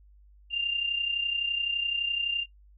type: tone with amplitude modulation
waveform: sine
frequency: 2794 Hz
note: F7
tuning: in tune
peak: -23 dBFS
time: 0.5-2.46 s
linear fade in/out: 50 ms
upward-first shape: sine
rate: 31.8 Hz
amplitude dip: 60%
effects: noise-tail reverb RT60 0.1 s tail -19 dB re dry + added 50 Hz sine -53 dBFS peak until 2.77 s